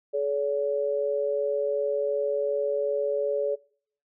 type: tone pair together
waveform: sine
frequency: 426.3 / 569 Hz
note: G#4 / C#5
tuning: +45 / +45 cents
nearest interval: perfect fourth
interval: 500 cents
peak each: -27 / -26 dBFS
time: 0.13-3.56 s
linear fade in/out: 20 ms
effects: noise-tail reverb RT60 0.6 s tail -24 dB re dry